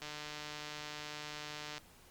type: click train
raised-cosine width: 0.2 ms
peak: -26 dBFS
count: 265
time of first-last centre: 0.02-1.78 s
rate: 150 Hz
effects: pink hiss -61 dBFS RMS until 2.1 s + Opus 48 kbps